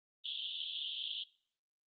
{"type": "band-pass noise", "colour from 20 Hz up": "white", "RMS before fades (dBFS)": -41, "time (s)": [0.24, 1.24], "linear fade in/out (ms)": 10, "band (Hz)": [3000, 3600], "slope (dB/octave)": 96, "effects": ["noise-tail reverb RT60 0.5 s tail -21 dB re dry", "Opus 24 kbps"]}